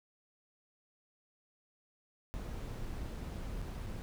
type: noise with dropouts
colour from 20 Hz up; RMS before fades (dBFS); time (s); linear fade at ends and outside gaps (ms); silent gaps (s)
brown; -41; 2.34-4.02; 0; 2.616-2.62 / 3.353-3.356 / 3.616-3.623 / 3.864-3.868
effects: none